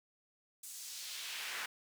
brown noise with high-pass filter sweep, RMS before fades -44 dBFS, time 0.63-1.66 s, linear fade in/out 5 ms, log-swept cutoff 8400 to 1600 Hz, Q 1.2, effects none

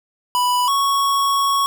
square tone pair in turn, 987.8 / 1108.8 Hz, B5 / C#6, 0 / 0 cents, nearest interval major second, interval 200 cents, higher second, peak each -16 dBFS, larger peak neither, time 0.35-0.68 / 0.68-1.66 s, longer second, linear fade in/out 0 ms, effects none

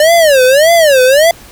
square tone with vibrato, 587.3 Hz, D5, in tune, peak -5 dBFS, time 0-1.31 s, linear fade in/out 2 ms, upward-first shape sine, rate 1.7 Hz, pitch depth 260 cents each way, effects pink hiss -36 dBFS RMS until 1.51 s

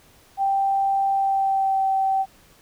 sine tone with pitch glide, 784 to 772.3 Hz, G5 to G5, 0 to -26 cents, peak -18 dBFS, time 0.37-2.26 s, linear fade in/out 50 ms, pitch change -26 cents, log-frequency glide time 1.12-1.84 s, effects pink hiss -54 dBFS RMS until 2.61 s

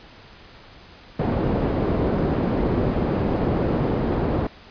white low-pass noise, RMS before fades -22 dBFS, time 1.19-4.47 s, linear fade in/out 5 ms, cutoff 400 Hz, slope 12 dB/octave, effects pink hiss -46 dBFS RMS until 4.7 s + resampled to 11025 Hz

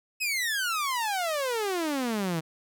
sawtooth exponential sweep, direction down, 2600 to 155.56 Hz, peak -23 dBFS, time 0.2-2.41 s, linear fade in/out 20 ms, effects none

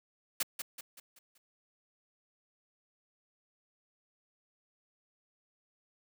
white noise with echo, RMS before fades -31 dBFS, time 0.4-0.43 s, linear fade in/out 5 ms, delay 190 ms, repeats 5, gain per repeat -7 dB, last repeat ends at 1.38 s, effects high-pass 200 Hz 12 dB/octave

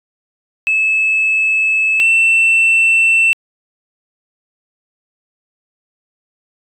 sine tone pair in turn, 2604 / 2680 Hz, E7 / E7, -22 / +28 cents, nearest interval unison, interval 50 cents, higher second, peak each -10 / -6 dBFS, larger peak second, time 0.67-2 / 2-3.33 s, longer neither, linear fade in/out 0 ms, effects tanh soft clip ceiling -7 dBFS

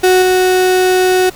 35% pulse tone with level steps, 369.4 Hz, F#4, 3 cents flat, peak -5 / -7 dBFS, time 0.03-1.3 s, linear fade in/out 10 ms, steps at 0.22 s, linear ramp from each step 2 ms, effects pink hiss -36 dBFS RMS until 1.35 s

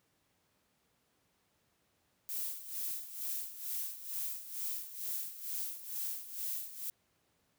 violet noise with tremolo, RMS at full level -37 dBFS, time 2.29-6.9 s, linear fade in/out 0 ms, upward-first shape sine, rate 2.2 Hz, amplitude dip 75%, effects pink hiss -75 dBFS RMS until 7.58 s + high-pass 80 Hz 12 dB/octave

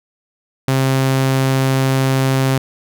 sawtooth tone, 133.2 Hz, C3, 31 cents sharp, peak -9 dBFS, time 0.68-2.58 s, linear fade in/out 2 ms, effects none

